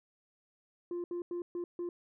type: tone bursts at uneven times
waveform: sine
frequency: 349.2 Hz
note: F4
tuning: in tune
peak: -32 dBFS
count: 5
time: 0.91-1.04 / 1.11-1.22 / 1.31-1.42 / 1.55-1.64 / 1.79-1.89 s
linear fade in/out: 2 ms
effects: tanh soft clip ceiling -33 dBFS